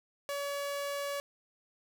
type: tone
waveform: sawtooth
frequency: 567 Hz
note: C#5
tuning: 39 cents sharp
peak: -30 dBFS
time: 0.29-1.2 s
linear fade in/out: 0 ms
effects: none